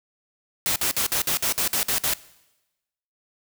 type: noise bursts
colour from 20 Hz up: white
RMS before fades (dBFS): -23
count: 10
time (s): 0.66-2.136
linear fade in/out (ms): 0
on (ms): 99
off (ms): 54
effects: noise-tail reverb RT60 1.0 s tail -20 dB re dry